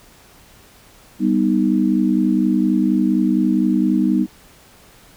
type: chord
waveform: sine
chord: G augmented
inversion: none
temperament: equal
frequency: 196 / 246.9 / 311.1 Hz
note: G3 / B3 / D#4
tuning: 0 / 0 / 0 cents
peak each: -18 dBFS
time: 1.19-4.27 s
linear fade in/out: 50 ms
effects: pink hiss -48 dBFS RMS until 5.16 s